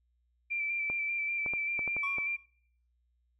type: tone with vibrato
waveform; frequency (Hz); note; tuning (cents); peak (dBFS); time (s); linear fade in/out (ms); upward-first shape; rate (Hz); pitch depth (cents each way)
sine; 2349; D7; 0; -30; 0.5-2.37; 20; square; 5.1; 21
type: clicks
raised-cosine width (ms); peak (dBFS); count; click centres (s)
1; -27; 7; 0.9 / 1.462 / 1.536 / 1.792 / 1.877 / 1.966 / 2.184
type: tone with exponential decay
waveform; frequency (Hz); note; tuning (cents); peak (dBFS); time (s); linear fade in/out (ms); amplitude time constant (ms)
triangle; 1108.7; C#6; 0; -32; 2.03-2.44; 5; 89
effects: noise-tail reverb RT60 0.6 s tail -22 dB re dry + added 60 Hz sine -70 dBFS peak until 3.39 s